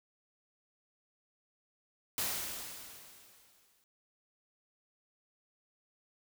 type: noise with exponential decay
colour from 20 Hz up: white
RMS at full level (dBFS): -33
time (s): 2.18-3.84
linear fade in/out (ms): 1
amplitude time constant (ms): 360
effects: none